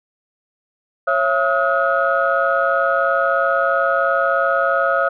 sine tone cluster, 548 / 671 / 1272 / 1443 Hz, C#5 / E5 / D#6 / F#6, -20 / +31 / +38 / -44 cents, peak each -19 / -20 / -19 / -20 dBFS, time 1.07-5.09 s, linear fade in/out 10 ms, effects tanh soft clip ceiling -5 dBFS

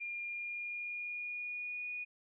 sine tone with pitch glide, 2407 to 2460 Hz, D7 to D#7, +42 to -20 cents, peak -38 dBFS, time 0-2.05 s, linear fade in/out 20 ms, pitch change +38 cents, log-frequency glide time 0.25-1.89 s, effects none

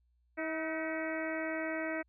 harmonic tone with a mistuned harmonic, 319.7 Hz, D#4, 47 cents sharp, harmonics 1 / 2 / 3 / 4 / 5 / 6 / 7 / 8, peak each -38 / -38 / -49 / -47 / -43 / -42 / -44 / -54 dBFS, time 0.37-2.03 s, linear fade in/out 20 ms, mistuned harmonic 5, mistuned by -65 cents, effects added 60 Hz sine -69 dBFS peak until 2.08 s

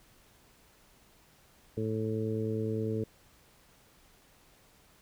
harmonic tone, 109.8 Hz, A2, 3 cents flat, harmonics 1 / 2 / 3 / 4 / 5, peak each -34 / -36 / -38 / -34 / -47 dBFS, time 1.77-3.04 s, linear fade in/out 5 ms, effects pink hiss -62 dBFS RMS until 5.01 s

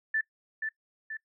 sine tone with echo, 1760 Hz, A6, in tune, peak -25 dBFS, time 0.14-0.21 s, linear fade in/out 5 ms, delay 480 ms, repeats 2, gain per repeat -5 dB, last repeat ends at 1.17 s, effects noise-tail reverb RT60 0.1 s tail -21 dB re dry

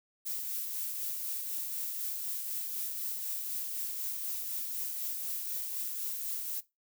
violet noise with tremolo, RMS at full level -35 dBFS, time 0.25-6.61 s, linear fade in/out 20 ms, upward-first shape triangle, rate 4 Hz, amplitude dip 35%, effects noise-tail reverb RT60 0.2 s tail -18 dB re dry

